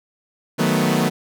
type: chord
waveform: sawtooth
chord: B dominant seventh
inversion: first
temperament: equal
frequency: 155.56 / 185 / 220 / 246.9 Hz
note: D#3 / F#3 / A3 / B3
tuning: 0 / 0 / 0 / 0 cents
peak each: -18 dBFS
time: 0.58-1.1 s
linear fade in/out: 20 ms
effects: none